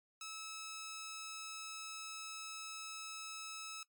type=tone; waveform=10% pulse; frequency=1300 Hz; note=E6; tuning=24 cents flat; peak=-37 dBFS; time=0.21-3.83 s; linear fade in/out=2 ms; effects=noise-tail reverb RT60 0.1 s tail -19 dB re dry + MP3 96 kbps